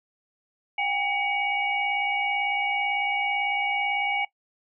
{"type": "tone cluster", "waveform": "sine", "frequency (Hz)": [748, 806, 2255, 2871], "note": ["F#5", "G5", "C#7", "F7"], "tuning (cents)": [19, 48, 29, 47], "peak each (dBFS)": [-35, -28, -26, -35], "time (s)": [0.78, 4.25], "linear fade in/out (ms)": 5, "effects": ["noise-tail reverb RT60 0.1 s tail -19 dB re dry"]}